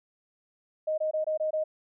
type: tone bursts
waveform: sine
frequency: 622.3 Hz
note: D#5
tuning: in tune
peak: -25 dBFS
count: 6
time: 0.87-1.64 s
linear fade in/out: 10 ms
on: 110 ms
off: 22 ms
effects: none